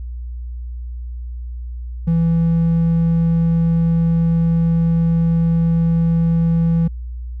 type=tone; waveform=triangle; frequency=166.2 Hz; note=E3; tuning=15 cents sharp; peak=-10 dBFS; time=2.07-6.88 s; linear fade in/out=10 ms; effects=tanh soft clip ceiling -6 dBFS + added 60 Hz sine -25 dBFS peak until 7.4 s